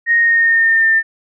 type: tone with pitch glide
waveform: sine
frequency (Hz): 1863 to 1798.5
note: A#6 to A6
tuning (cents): -2 to +37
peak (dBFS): -9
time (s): 0.06-1.03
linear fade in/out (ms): 50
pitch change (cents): -61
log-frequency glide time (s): 0.19-0.9
effects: none